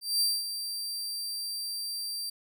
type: tone with ADSR envelope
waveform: sawtooth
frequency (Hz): 4699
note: D8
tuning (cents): 0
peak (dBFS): -20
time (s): 0.01-2.3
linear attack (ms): 200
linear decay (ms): 220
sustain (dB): -10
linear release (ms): 7
effects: none